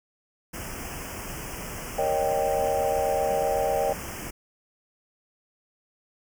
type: band-stop noise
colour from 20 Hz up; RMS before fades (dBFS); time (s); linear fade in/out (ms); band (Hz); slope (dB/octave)
pink; -36; 0.53-4.31; 10; 3100 to 5000; 96
type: chord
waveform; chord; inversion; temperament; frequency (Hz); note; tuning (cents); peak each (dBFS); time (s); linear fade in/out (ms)
sine; Eb dominant seventh; second; equal; 466.2 / 554.4 / 622.3 / 784; Bb4 / Db5 / Eb5 / G5; 0 / 0 / 0 / 0; -30 / -27 / -28 / -27; 1.98-3.93; 5
effects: none